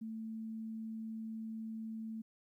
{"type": "tone", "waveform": "sine", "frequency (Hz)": 222, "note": "A3", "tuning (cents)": 16, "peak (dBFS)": -40, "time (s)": [0.01, 2.22], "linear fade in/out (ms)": 10, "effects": ["13-bit"]}